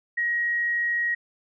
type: tone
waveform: sine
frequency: 1893 Hz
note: A#6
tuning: 26 cents sharp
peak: -22 dBFS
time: 0.17-1.15 s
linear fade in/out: 10 ms
effects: none